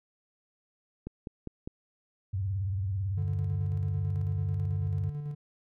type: click train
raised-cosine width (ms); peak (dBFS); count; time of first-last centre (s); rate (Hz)
3; -24; 4; 1.07-1.675; 4.96
type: tone with vibrato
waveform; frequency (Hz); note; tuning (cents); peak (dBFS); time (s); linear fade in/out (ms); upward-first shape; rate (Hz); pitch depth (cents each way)
sine; 96.6; G2; -25; -28; 2.33-5.1; 10; triangle; 18; 160
type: tone with tremolo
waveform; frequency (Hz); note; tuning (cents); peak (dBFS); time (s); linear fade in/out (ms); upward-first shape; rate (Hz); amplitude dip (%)
triangle; 146.83; D3; 0; -30; 3.17-5.35; 10; square; 9.1; 35
effects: none